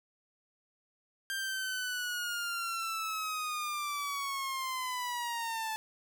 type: linear sweep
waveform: sawtooth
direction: down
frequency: 1588 to 871 Hz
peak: -30 dBFS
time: 1.3-5.76 s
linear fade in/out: 0 ms
effects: none

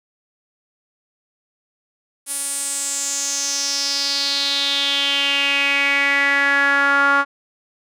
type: tone with band-pass filter sweep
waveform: sawtooth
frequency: 280.6 Hz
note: C#4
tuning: 21 cents sharp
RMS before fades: -19 dBFS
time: 2.26-7.25 s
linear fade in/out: 50 ms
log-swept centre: 10000 to 1300 Hz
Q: 5.1
effects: none

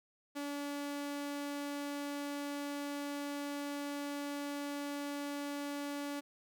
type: tone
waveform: sawtooth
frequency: 286.6 Hz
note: D4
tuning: 42 cents flat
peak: -34 dBFS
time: 0.35-6.21 s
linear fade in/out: 20 ms
effects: none

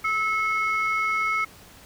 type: tone pair together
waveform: sine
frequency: 1300 / 2183 Hz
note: E6 / C#7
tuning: -24 / -27 cents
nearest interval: major sixth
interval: 897 cents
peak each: -23 dBFS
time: 0.04-1.45 s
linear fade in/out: 10 ms
effects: tanh soft clip ceiling -17 dBFS + pink hiss -49 dBFS RMS until 1.85 s

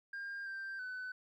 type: tone with pitch steps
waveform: sine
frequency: 1605 / 1574 / 1506 Hz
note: G6 / G6 / F#6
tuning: +40 / +7 / +30 cents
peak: -38 dBFS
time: 0.13-1.12 s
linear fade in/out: 5 ms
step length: 330 ms
effects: tanh soft clip ceiling -39 dBFS + 13-bit

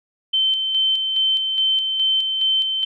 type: tone with tremolo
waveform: sine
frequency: 3090 Hz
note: G7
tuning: 26 cents flat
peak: -15 dBFS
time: 0.33-2.85 s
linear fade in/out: 10 ms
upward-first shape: square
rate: 2.4 Hz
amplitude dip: 40%
effects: none

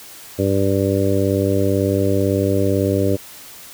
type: harmonic tone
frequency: 98 Hz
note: G2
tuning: in tune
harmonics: 1 / 2 / 3 / 4 / 5 / 6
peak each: -20 / -24 / -21 / -22 / -22 / -24 dBFS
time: 0.38-3.17 s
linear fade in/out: 20 ms
effects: white hiss -39 dBFS RMS until 3.73 s

